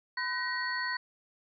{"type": "tone cluster", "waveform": "sine", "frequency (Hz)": [1010, 1514, 1897, 4425], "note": ["B5", "F#6", "A#6", "C#8"], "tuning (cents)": [39, 39, 30, -4], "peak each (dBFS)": [-37, -38, -33, -39], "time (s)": [0.17, 0.97], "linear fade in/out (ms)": 5, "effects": []}